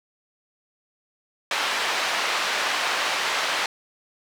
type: band-pass noise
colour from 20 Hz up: pink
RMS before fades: -25 dBFS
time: 1.51-3.66 s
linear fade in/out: 2 ms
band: 870 to 4300 Hz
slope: 12 dB/octave
effects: none